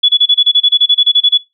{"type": "tone bursts", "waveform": "sine", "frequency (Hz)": 3411, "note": "G#7", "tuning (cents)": 46, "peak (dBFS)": -5, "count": 16, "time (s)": [0.03, 1.377], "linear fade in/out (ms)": 10, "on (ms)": 57, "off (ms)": 29, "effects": ["noise-tail reverb RT60 0.2 s tail -20 dB re dry"]}